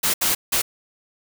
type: noise bursts at uneven times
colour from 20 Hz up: white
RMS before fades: -20 dBFS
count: 3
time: 0.03-0.14 / 0.21-0.35 / 0.52-0.62 s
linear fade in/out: 10 ms
effects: none